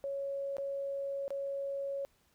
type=tone with dropouts; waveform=sine; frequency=554.4 Hz; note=C#5; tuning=in tune; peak=-34 dBFS; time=0.04-2.05 s; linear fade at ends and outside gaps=0 ms; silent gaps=0.568-0.583 / 1.28-1.305 s; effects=pink hiss -71 dBFS RMS until 2.34 s